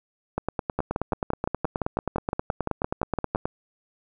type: two click trains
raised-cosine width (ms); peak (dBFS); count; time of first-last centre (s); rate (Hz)
1; -11 / -11; 16 / 30; 0.79-3.358 / 0.38-3.455; 5.84 / 9.43
effects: none